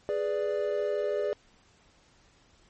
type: chord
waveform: triangle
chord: G# diminished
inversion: none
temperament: equal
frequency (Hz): 415.3 / 493.9 / 587.3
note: G#4 / B4 / D5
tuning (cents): 0 / 0 / 0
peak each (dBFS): -28 / -33 / -28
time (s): 0.09-1.33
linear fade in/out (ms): 0
effects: pink hiss -62 dBFS RMS until 2.69 s + MP3 32 kbps